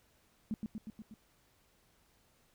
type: tone with echo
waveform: sine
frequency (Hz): 217.6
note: A3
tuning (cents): -19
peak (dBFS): -32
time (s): 0.51-0.54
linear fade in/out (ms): 0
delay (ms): 120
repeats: 5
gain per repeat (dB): -3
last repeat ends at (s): 1.14
effects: pink hiss -70 dBFS RMS until 2.54 s